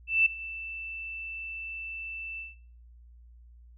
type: tone with ADSR envelope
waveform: sine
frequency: 2657 Hz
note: E7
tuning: 13 cents sharp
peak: -17 dBFS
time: 0.07-2.56 s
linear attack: 190 ms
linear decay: 6 ms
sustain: -18 dB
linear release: 170 ms
effects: noise-tail reverb RT60 0.5 s tail -19 dB re dry + added 59 Hz sine -50 dBFS peak until 3.77 s